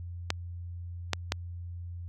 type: clicks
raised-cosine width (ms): 0.2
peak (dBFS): -9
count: 3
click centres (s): 0.304 / 1.133 / 1.321
effects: added 87 Hz sine -37 dBFS peak until 2.08 s